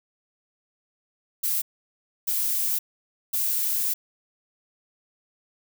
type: noise bursts at uneven times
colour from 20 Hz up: violet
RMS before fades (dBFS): -25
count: 3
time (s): 1.43-1.62 / 2.27-2.79 / 3.33-3.94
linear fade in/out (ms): 10
effects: none